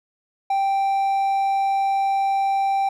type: tone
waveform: triangle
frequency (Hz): 784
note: G5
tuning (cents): 0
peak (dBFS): -16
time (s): 0.5-2.89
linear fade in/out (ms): 5
effects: none